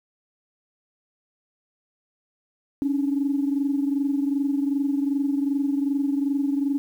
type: tone pair together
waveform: sine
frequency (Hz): 277.2 / 299.8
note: C#4 / D4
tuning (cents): 0 / +36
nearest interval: minor second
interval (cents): 136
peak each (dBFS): -21 / -27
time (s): 2.82-6.78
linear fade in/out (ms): 0
effects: tanh soft clip ceiling -13 dBFS + 9-bit